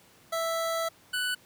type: tone pair in turn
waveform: 25% pulse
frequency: 659.3 / 1488.2 Hz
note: E5 / F#6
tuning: 0 / +10 cents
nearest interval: octave + major second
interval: 1410 cents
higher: second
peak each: -24 dBFS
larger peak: neither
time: 0.32-0.89 / 1.13-1.35 s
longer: first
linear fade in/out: 10 ms
effects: pink hiss -58 dBFS RMS until 1.45 s + high-pass 100 Hz 12 dB/octave